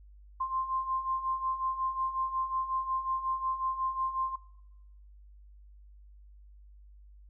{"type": "beating tone pair", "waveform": "sine", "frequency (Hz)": [1046.5, 1052], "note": ["C6", "C6"], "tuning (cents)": [0, 9], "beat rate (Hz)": 5.5, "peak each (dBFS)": [-36, -31], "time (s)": [0.4, 4.36], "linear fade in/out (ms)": 10, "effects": ["noise-tail reverb RT60 0.9 s tail -20 dB re dry", "added 50 Hz sine -51 dBFS peak until 7.29 s"]}